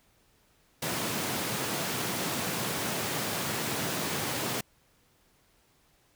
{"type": "high-pass noise", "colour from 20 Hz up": "pink", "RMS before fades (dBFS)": -32, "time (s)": [0.82, 4.61], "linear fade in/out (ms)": 5, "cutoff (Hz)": 120, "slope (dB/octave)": 24, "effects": ["pink hiss -66 dBFS RMS until 6.15 s"]}